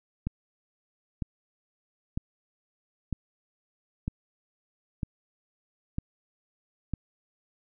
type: click train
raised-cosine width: 5 ms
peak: -17 dBFS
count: 8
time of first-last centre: 0.27-6.937 s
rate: 1.05 Hz
effects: none